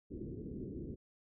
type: low-pass noise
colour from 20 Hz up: white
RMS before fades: -44 dBFS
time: 0.1-0.96 s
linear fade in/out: 20 ms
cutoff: 400 Hz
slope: 48 dB/octave
effects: none